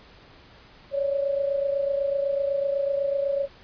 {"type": "tone pair together", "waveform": "sine", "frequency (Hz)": [554.4, 582.4], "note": ["C#5", "D5"], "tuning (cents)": [0, -15], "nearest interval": "minor second", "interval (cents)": 85, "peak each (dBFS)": [-23, -30], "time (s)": [0.91, 3.48], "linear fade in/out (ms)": 50, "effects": ["pink hiss -51 dBFS RMS until 3.63 s", "resampled to 11025 Hz"]}